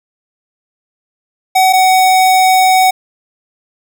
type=tone pair in turn; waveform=square; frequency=753 / 749.4 Hz; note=F#5 / F#5; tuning=+30 / +22 cents; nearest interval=unison; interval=8 cents; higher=first; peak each=-7 dBFS; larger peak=neither; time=1.55-1.73 / 1.73-2.91 s; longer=second; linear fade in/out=10 ms; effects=none